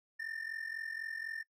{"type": "ring-modulated tone", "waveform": "triangle", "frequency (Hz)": 1800, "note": "A6", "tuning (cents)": 39, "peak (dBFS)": -34, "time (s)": [0.19, 1.43], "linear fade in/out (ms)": 10, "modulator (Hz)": 22, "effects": ["noise-tail reverb RT60 0.1 s tail -22 dB re dry"]}